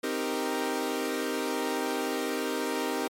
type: chord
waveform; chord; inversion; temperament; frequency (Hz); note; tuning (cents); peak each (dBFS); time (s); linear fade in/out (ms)
sawtooth; C minor seventh; none; equal; 261.6 / 311.1 / 392 / 466.2; C4 / Eb4 / G4 / Bb4; 0 / 0 / 0 / 0; -30; 0.03-3.08; 10
effects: MP3 64 kbps